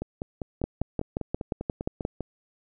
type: two click trains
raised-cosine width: 2 ms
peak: -18 / -13 dBFS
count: 12 / 9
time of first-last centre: 0.02-2.207 / 0.64-2.051 s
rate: 5.03 / 5.67 Hz
effects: none